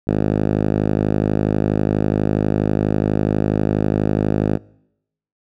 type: tone with band-pass filter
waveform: 5% pulse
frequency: 52.2 Hz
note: G#1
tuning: 10 cents sharp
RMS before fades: -18 dBFS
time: 0.07-4.58 s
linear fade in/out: 20 ms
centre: 190 Hz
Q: 0.68
effects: noise-tail reverb RT60 0.8 s tail -24 dB re dry